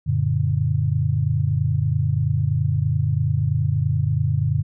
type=chord; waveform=sine; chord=Gb augmented; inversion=none; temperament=just; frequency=92.5 / 115.62 / 144.53 Hz; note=Gb2 / Bb2 / D3; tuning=0 / -14 / -27 cents; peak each=-23 / -22 / -21 dBFS; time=0.06-4.63 s; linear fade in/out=20 ms; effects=none